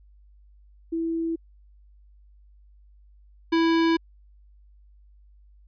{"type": "tone pair in turn", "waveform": ["sine", "square"], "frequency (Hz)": [329.6, 329.6], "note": ["E4", "E4"], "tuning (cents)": [0, 0], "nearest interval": "unison", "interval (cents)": 0, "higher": "neither", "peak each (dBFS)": [-24, -19], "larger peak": "second", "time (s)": [[0.92, 1.36], [3.52, 3.97]], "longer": "second", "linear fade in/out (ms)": 10, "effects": ["added 50 Hz sine -51 dBFS peak until 5.67 s", "resampled to 11025 Hz"]}